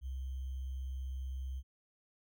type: tone with sample-and-hold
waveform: sine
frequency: 65.41 Hz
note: C2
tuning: in tune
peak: -37 dBFS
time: 0.01-1.63 s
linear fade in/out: 50 ms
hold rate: 3150 Hz
effects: none

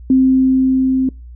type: tone with level ramp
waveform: sine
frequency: 261.6 Hz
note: C4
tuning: in tune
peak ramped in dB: -7 to -12 dBFS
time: 0.1-1.09 s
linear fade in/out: 2 ms
effects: noise-tail reverb RT60 0.3 s tail -26 dB re dry + added 60 Hz sine -32 dBFS peak until 1.35 s

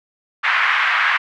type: band-pass noise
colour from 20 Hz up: white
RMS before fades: -17 dBFS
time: 0.43-1.18 s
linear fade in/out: 20 ms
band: 1100 to 2200 Hz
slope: 24 dB/octave
effects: none

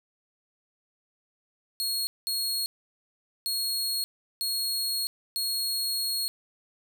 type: tone bursts at uneven times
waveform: sawtooth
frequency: 4306 Hz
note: C8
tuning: 49 cents sharp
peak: -24 dBFS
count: 5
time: 1.8-2.07 / 2.27-2.66 / 3.46-4.04 / 4.41-5.07 / 5.36-6.28 s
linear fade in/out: 0 ms
effects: none

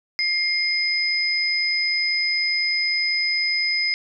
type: tone pair together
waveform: sine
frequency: 2117 / 5035 Hz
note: C7 / D#8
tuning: +20 / +20 cents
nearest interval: octave + minor third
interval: 1500 cents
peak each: -22 dBFS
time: 0.19-3.94 s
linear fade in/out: 0 ms
effects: none

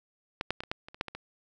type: clicks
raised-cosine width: 0.3 ms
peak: -15 / -12 / -19 / -27 / -15 / -28 / -30 / -13 / -22 / -23 dBFS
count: 10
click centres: 0.411 / 0.506 / 0.605 / 0.636 / 0.715 / 0.885 / 0.945 / 1.011 / 1.083 / 1.15 s
effects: none

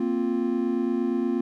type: chord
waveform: triangle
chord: Bb suspended second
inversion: none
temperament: equal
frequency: 233.1 / 261.6 / 349.2 Hz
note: Bb3 / C4 / F4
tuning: 0 / 0 / 0 cents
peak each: -25 dBFS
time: 0-1.41 s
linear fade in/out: 5 ms
effects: none

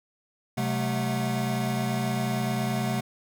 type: tone cluster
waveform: square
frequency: 129.7 / 188.7 / 218.6 / 730 Hz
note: C3 / F#3 / A3 / F#5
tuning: -15 / +34 / -11 / -24 cents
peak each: -30 / -35 / -30 / -35 dBFS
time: 0.57-3.01 s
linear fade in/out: 10 ms
effects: none

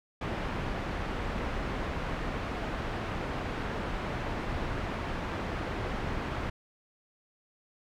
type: low-pass noise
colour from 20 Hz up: pink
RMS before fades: -34 dBFS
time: 0.21-6.5 s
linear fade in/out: 5 ms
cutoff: 2100 Hz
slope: 12 dB/octave
effects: none

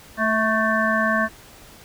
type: harmonic tone with a mistuned harmonic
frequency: 220.9 Hz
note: A3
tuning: 7 cents sharp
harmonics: 1 / 3 / 5 / 7 / 8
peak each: -24 / -24 / -24 / -24 / -24 dBFS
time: 0.17-1.29 s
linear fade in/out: 50 ms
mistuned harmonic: 3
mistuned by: -25 cents
effects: pink hiss -46 dBFS RMS until 1.84 s

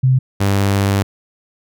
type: tone pair in turn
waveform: sine / sawtooth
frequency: 129.9 / 99.21 Hz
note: C3 / G2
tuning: -12 / +21 cents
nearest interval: perfect fourth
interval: 467 cents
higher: first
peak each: -9 dBFS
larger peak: neither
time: 0.03-0.19 / 0.4-1.03 s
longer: second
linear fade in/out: 10 ms
effects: none

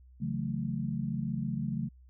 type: chord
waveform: sine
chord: F# minor seventh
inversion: second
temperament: equal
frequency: 138.59 / 164.81 / 185 / 220 Hz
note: C#3 / E3 / F#3 / A3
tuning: 0 / 0 / 0 / 0 cents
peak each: -35 / -38 / -37 / -35 dBFS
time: 0.2-1.89 s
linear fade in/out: 20 ms
effects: added 63 Hz sine -53 dBFS peak until 2.09 s

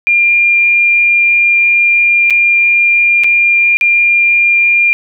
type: tone with dropouts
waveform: sine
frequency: 2399 Hz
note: D7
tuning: 36 cents sharp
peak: -6 dBFS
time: 0.07-4.93 s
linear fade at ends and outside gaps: 0 ms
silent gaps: 2.3-2.306 / 3.236-3.243 / 3.77-3.811 s
effects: none

